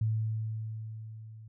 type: tone with level ramp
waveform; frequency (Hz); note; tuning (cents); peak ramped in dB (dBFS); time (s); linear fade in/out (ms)
sine; 110; A2; 0; -25 to -46; 0.01-1.48; 5
effects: none